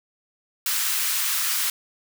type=high-pass noise; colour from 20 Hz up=white; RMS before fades=-24 dBFS; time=0.66-1.7 s; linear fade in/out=2 ms; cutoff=1100 Hz; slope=24 dB/octave; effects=none